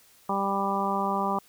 harmonic tone, 197.2 Hz, G3, 11 cents sharp, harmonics 1 / 2 / 3 / 4 / 5 / 6, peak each -31 / -34 / -35 / -30 / -30 / -31 dBFS, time 0.29-1.39 s, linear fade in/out 5 ms, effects white hiss -58 dBFS RMS until 1.48 s

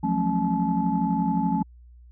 sine tone cluster, 173.1 / 185 / 218.5 / 271.3 / 862 Hz, F3 / F#3 / A3 / C#4 / A5, -15 / 0 / -12 / -37 / -36 cents, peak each -27 dBFS, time 0.03-1.63 s, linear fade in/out 10 ms, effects tanh soft clip ceiling -11 dBFS + added 60 Hz sine -46 dBFS peak until 2.11 s

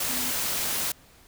sine tone in noise, 250 Hz, B3, 21 cents sharp, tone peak -37 dBFS, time 0.09-0.31 s, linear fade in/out 5 ms, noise white, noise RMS -28 dBFS, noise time 0-0.92 s, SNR -12 dB, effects pink hiss -55 dBFS RMS until 1.27 s

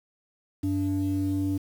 sine tone pair together, 96.74 / 289.9 Hz, G2 / D4, -22 / -22 cents, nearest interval octave + perfect fifth, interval 1900 cents, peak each -27 / -24 dBFS, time 0.63-1.58 s, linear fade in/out 10 ms, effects tanh soft clip ceiling -20 dBFS + 8-bit

